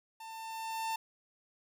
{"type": "tone with level ramp", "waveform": "45% pulse", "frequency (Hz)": 895, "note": "A5", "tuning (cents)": 29, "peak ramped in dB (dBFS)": [-45, -32], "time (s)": [0.2, 0.96], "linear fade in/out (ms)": 5, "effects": []}